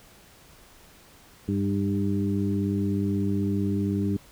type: harmonic tone with a mistuned harmonic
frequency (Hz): 99.2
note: G2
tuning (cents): +21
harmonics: 1 / 2 / 3 / 4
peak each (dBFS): -28 / -26 / -29 / -34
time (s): 1.48-4.17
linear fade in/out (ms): 5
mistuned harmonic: 3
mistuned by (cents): +19
effects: pink hiss -53 dBFS RMS until 4.31 s